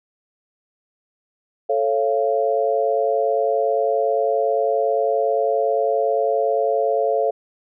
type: chord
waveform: sine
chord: A augmented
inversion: none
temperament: just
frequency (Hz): 440 / 550 / 687.5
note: A4 / C#5 / E#5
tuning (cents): 0 / -14 / -27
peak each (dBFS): -21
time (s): 1.69-7.31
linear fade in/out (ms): 10
effects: none